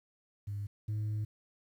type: tone pair in turn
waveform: sine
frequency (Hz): 101.8 / 106.57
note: G#2 / G#2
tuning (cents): -34 / +45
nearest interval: minor second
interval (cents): 79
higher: second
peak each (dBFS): -34 / -29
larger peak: second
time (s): 0.47-0.67 / 0.88-1.25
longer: second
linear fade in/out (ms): 10
effects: tanh soft clip ceiling -31 dBFS + 11-bit